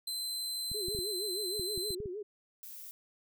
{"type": "tone", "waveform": "sawtooth", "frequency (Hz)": 4073, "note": "C8", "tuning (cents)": -47, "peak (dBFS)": -32, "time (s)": [0.07, 1.95], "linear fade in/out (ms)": 5}
{"type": "clicks", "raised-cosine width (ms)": 5, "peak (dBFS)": -31, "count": 9, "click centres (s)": [0.716, 0.884, 0.949, 0.989, 1.596, 1.777, 1.906, 2.003, 2.058]}
{"type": "tone with vibrato", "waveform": "sine", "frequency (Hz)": 390.5, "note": "G4", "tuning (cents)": -7, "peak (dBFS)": -37, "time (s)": [0.74, 2.23], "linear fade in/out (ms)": 10, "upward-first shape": "sine", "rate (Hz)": 6.4, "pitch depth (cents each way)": 170}
{"type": "noise", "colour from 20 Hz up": "violet", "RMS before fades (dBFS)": -47, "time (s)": [2.63, 2.91], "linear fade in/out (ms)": 0}
{"effects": []}